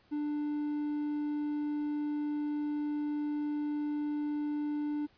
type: tone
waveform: triangle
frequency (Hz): 296.1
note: D4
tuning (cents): +14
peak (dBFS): -29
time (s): 0.11-5.07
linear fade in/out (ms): 20
effects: pink hiss -66 dBFS RMS until 5.17 s + resampled to 11025 Hz